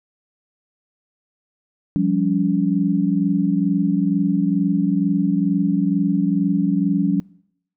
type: tone cluster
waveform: sine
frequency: 175.3 / 197.5 / 283.1 Hz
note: F3 / G3 / C#4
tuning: +7 / +13 / +37 cents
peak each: -20 dBFS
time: 1.96-7.2 s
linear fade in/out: 0 ms
effects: noise-tail reverb RT60 0.7 s tail -24 dB re dry